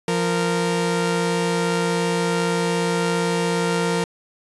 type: tone pair together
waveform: sawtooth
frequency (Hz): 173.4 / 462.9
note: F3 / A#4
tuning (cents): -12 / -12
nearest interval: octave + perfect fourth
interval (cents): 1700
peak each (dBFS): -18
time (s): 0.08-4.04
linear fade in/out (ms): 2
effects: resampled to 24000 Hz